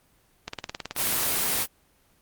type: click train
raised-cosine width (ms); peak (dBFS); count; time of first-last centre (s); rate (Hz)
0.2; -14; 15; 0.48-1.233; 18.6
type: noise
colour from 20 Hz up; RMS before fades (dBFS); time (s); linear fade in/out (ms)
white; -25; 0.95-1.67; 50
effects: pink hiss -63 dBFS RMS until 2.21 s + Opus 24 kbps